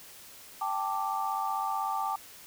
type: chord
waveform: sine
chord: G suspended second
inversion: none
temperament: equal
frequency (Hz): 784 / 880 / 1174.7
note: G5 / A5 / D6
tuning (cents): 0 / 0 / 0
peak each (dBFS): -33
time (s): 0.61-2.16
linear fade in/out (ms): 5
effects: white hiss -50 dBFS RMS until 2.46 s